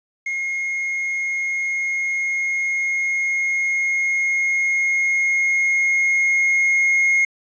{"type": "tone with level ramp", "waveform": "triangle", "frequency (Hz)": 2149, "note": "C7", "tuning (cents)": 46, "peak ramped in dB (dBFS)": [-20, -12], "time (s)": [0.26, 7.25], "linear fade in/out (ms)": 5, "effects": ["resampled to 16000 Hz", "9-bit"]}